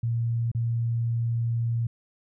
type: tone with dropouts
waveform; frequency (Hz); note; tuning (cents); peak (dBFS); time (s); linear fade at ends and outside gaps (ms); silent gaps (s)
sine; 116.54; A#2; 0; -23; 0.03-1.87; 5; 0.516-0.548
effects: none